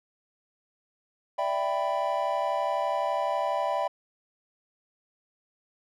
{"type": "chord", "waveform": "triangle", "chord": "E minor seventh", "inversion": "third", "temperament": "equal with one note detuned", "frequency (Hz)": [587.3, 659.3, 784, 991.2], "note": ["D5", "E5", "G5", "B5"], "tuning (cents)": [0, 0, 0, 6], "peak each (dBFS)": -29, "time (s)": [1.38, 3.88], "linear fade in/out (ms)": 10, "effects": []}